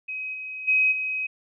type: tone with level steps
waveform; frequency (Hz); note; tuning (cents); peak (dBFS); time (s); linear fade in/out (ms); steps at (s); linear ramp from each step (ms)
sine; 2532; D#7; +30; -29 / -32 / -17 / -25; 0.08-1.27; 10; 0.33 / 0.67 / 0.91; 20
effects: none